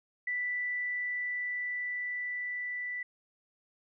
sine tone with level ramp, 1975.5 Hz, B6, in tune, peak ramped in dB -30 to -34 dBFS, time 0.27-3.03 s, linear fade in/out 5 ms, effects none

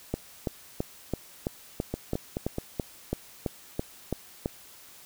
two click trains, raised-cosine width 2 ms, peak -16 / -14 dBFS, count 4 / 14, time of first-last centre 1.94-2.584 / 0.14-4.459 s, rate 4.66 / 3.01 Hz, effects white hiss -51 dBFS RMS until 5.05 s

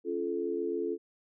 sine chord, Db augmented, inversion none, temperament just, 277.2 / 346.5 / 433.1 Hz, Db4 / F4 / A4, 0 / -14 / -27 cents, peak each -38 / -33 / -33 dBFS, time 0.04-0.98 s, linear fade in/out 50 ms, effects none

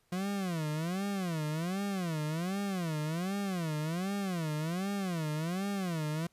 40% pulse tone with vibrato, 174.61 Hz, F3, in tune, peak -31 dBFS, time 0.12-6.27 s, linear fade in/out 5 ms, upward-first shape sine, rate 1.3 Hz, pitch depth 250 cents each way, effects pink hiss -72 dBFS RMS until 6.32 s + resampled to 32000 Hz

